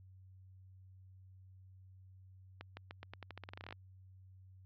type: accelerating click train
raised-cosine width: 0.3 ms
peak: -30 dBFS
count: 18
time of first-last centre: 2.61-3.725 s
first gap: 160 ms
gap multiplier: 0.87
effects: added 94 Hz sine -56 dBFS peak until 4.65 s + low-pass 4000 Hz 12 dB/octave